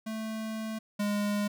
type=tone pair in turn; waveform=square; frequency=220 / 205.8 Hz; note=A3 / G#3; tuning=0 / -16 cents; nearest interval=minor second; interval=116 cents; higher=first; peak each=-34 / -28 dBFS; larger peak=second; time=0.06-0.79 / 0.99-1.48 s; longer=first; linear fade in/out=10 ms; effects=none